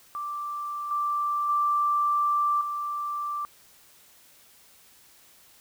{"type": "tone with level steps", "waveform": "sine", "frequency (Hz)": 1174.7, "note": "D6", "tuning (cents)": 0, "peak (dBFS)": [-30, -24, -21, -28], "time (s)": [0.15, 3.45], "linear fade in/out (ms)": 0, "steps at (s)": [0.91, 1.49, 2.61], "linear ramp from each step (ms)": 2, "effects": ["white hiss -56 dBFS RMS until 5.6 s"]}